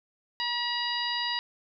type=harmonic tone; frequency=960 Hz; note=B5; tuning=49 cents flat; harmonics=1 / 2 / 3 / 4 / 5; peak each=-34 / -34 / -34 / -34 / -34 dBFS; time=0.4-1.39 s; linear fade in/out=0 ms; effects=none